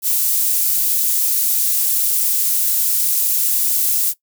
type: high-pass noise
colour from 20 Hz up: pink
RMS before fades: -17 dBFS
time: 0.02-4.14 s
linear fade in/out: 50 ms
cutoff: 12000 Hz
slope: 12 dB/octave
effects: noise-tail reverb RT60 0.1 s tail -18 dB re dry